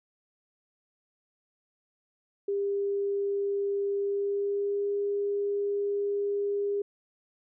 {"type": "tone with pitch glide", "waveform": "sine", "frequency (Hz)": [400.4, 404.8], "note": ["G4", "G#4"], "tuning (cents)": [37, -44], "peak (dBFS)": -26, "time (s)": [2.48, 6.82], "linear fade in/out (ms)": 5, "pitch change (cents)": 19, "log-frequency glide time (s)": [3.98, 4.92], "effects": []}